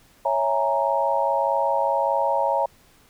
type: chord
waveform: sine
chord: A# half-diminished seventh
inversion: first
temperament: equal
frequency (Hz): 554.4 / 659.3 / 830.6 / 932.3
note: C#5 / E5 / G#5 / A#5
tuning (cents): 0 / 0 / 0 / 0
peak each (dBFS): -24 / -26 / -26 / -23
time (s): 0.25-2.66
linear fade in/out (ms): 5
effects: pink hiss -56 dBFS RMS until 3.09 s